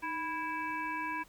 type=harmonic tone with a mistuned harmonic; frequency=328.8 Hz; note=E4; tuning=4 cents flat; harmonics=1 / 3 / 5 / 7 / 8; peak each=-43 / -36 / -40 / -42 / -46 dBFS; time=0.02-1.24 s; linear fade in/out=20 ms; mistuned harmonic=1; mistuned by=-98 cents; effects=pink hiss -61 dBFS RMS until 1.28 s